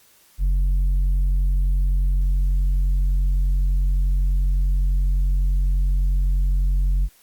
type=tone with tanh clipping; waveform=sine; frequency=45.86 Hz; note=F#1; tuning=15 cents flat; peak=-17 dBFS; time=0.38-7.09 s; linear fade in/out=50 ms; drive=4 dB; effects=white hiss -55 dBFS RMS until 7.22 s + Opus 48 kbps